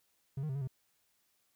triangle tone with pitch steps, 136.3 / 154.1 / 132.8 / 140.8 / 130.3 Hz, C#3 / D#3 / C3 / C#3 / C3, -29 / -16 / +26 / +27 / -7 cents, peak -32 dBFS, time 0.37-0.675 s, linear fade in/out 5 ms, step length 61 ms, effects white hiss -75 dBFS RMS until 1.55 s

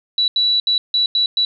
sine tone bursts at uneven times, 3937 Hz, B7, 6 cents flat, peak -13 dBFS, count 6, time 0.18-0.28 / 0.36-0.6 / 0.67-0.78 / 0.94-1.06 / 1.15-1.26 / 1.37-1.45 s, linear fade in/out 2 ms, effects none

